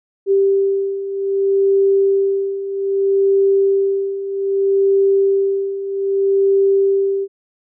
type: beating tone pair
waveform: sine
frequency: 392 / 392.63 Hz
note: G4 / G4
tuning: 0 / +3 cents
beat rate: 0.63 Hz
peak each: -19 / -14 dBFS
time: 0.26-7.28 s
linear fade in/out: 50 ms
effects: none